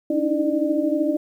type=tone cluster; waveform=sine; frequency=285.3 / 308.3 / 321.4 / 599 Hz; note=C#4 / D#4 / E4 / D5; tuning=+50 / -16 / -44 / +34 cents; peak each=-24 dBFS; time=0.1-1.17 s; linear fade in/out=5 ms; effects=9-bit